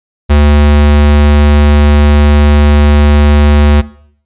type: tone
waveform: square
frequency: 73.42 Hz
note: D2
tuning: in tune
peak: -4 dBFS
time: 0.29-3.82 s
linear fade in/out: 20 ms
effects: noise-tail reverb RT60 0.6 s tail -18 dB re dry + resampled to 8000 Hz